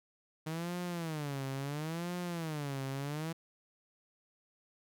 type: tone with vibrato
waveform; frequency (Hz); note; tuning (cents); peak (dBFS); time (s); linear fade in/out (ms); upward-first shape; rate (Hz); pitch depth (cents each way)
sawtooth; 154.8; D#3; -9; -32; 0.46-3.33; 10; sine; 0.73; 240
effects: none